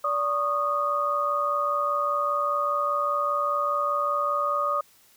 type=tone cluster; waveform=sine; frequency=579 / 1108 / 1233 Hz; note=D5 / C#6 / D#6; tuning=-25 / -1 / -16 cents; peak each=-29 / -31 / -24 dBFS; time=0.04-4.81 s; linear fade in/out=5 ms; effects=white hiss -58 dBFS RMS until 5.16 s